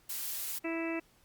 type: noise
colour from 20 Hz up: blue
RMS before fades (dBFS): -37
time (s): 0.09-0.59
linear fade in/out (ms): 10
type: harmonic tone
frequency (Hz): 329.6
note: E4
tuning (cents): 0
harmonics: 1 / 2 / 3 / 4 / 5 / 6 / 7 / 8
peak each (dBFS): -34 / -41 / -47 / -48 / -51 / -44 / -46 / -42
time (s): 0.64-1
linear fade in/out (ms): 10
effects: pink hiss -66 dBFS RMS until 1.24 s + Opus 48 kbps